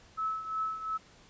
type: tone with tremolo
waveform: sine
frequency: 1300 Hz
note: E6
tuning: 24 cents flat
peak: -28 dBFS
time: 0.17-0.98 s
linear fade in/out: 20 ms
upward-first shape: triangle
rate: 2.8 Hz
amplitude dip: 75%
effects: pink hiss -58 dBFS RMS until 1.29 s + resampled to 16000 Hz